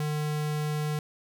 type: tone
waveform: square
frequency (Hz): 150.8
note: D3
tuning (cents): +46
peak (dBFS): -28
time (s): 0-0.99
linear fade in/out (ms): 2
effects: none